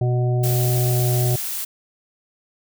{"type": "harmonic tone", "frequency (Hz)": 123.47, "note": "B2", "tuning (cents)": 0, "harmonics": [1, 3, 5, 6], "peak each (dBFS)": [-17, -27, -31, -33], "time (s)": [0.01, 1.36], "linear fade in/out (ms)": 5}
{"type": "noise", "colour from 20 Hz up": "blue", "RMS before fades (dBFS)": -27, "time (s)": [0.43, 1.65], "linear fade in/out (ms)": 10}
{"effects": []}